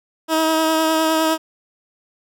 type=tone with vibrato; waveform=15% pulse; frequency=319.1 Hz; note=D#4; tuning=44 cents sharp; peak=-9 dBFS; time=0.28-1.38 s; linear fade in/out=50 ms; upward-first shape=triangle; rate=9.8 Hz; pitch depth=20 cents each way; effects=none